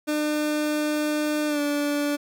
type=tone with pitch glide; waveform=30% pulse; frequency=301.1 to 290.5 Hz; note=D4 to D4; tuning=+43 to -19 cents; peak=-20 dBFS; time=0.07-2.17 s; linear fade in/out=20 ms; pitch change=-62 cents; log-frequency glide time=1.47-1.6 s; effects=none